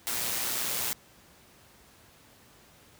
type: noise with amplitude modulation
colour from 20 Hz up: white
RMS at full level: -29 dBFS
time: 0.07-0.93 s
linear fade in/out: 0 ms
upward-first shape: sine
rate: 120 Hz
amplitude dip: 45%
effects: pink hiss -57 dBFS RMS until 2.99 s + high-pass 60 Hz 12 dB/octave